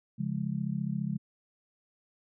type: chord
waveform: sine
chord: Db major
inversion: none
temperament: just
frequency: 138.59 / 173.24 / 207.9 Hz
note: Db3 / F3 / Ab3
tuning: 0 / -14 / +2 cents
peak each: -34 dBFS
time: 0.18-1.18 s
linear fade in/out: 20 ms
effects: none